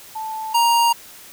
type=tone pair in turn; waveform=sine / square; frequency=878 / 936.1 Hz; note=A5 / A#5; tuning=-4 / +7 cents; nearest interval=minor second; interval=111 cents; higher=second; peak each=-25 / -14 dBFS; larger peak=second; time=0.15-0.54 / 0.54-0.93 s; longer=neither; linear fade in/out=10 ms; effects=white hiss -42 dBFS RMS until 1.32 s